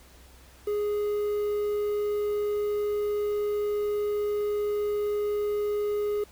triangle tone with quantisation, 415.3 Hz, G#4, in tune, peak -23 dBFS, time 0.67-6.24 s, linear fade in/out 5 ms, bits 8, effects added 63 Hz sine -53 dBFS peak until 6.31 s + pink hiss -55 dBFS RMS until 6.31 s

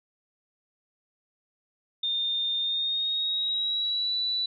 sine tone with pitch glide, 3630 to 3959 Hz, A#7 to B7, -47 to +3 cents, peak -25 dBFS, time 2.03-4.46 s, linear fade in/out 5 ms, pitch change +150 cents, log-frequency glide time 2.59-4.14 s, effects none

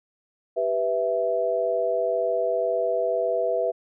sine chord, E minor, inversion first, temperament equal, 392 / 493.9 / 659.3 Hz, G4 / B4 / E5, 0 / 0 / 0 cents, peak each -30 / -25 / -24 dBFS, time 0.56-3.72 s, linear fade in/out 20 ms, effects none

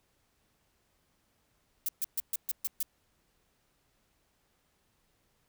violet noise bursts, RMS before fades -31 dBFS, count 7, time 1.86-2.829 s, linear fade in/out 2 ms, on 27 ms, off 130 ms, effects pink hiss -73 dBFS RMS until 5.48 s

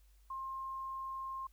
sine tone, 1063 Hz, C6, 27 cents sharp, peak -39 dBFS, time 0.3-1.47 s, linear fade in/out 5 ms, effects added 50 Hz sine -61 dBFS peak until 1.52 s + white hiss -74 dBFS RMS until 1.52 s

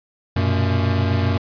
square tone cluster, 93.6 / 118.8 / 126.5 / 228.1 Hz, F#2 / A#2 / B2 / A#3, +20 / +33 / +42 / -37 cents, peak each -19 / -25 / -28 / -27 dBFS, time 0.36-1.38 s, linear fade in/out 5 ms, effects resampled to 11025 Hz

